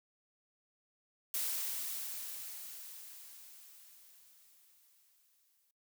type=noise with exponential decay; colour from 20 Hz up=blue; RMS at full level=-35 dBFS; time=1.34-5.71 s; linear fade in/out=2 ms; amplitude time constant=950 ms; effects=noise-tail reverb RT60 0.2 s tail -24 dB re dry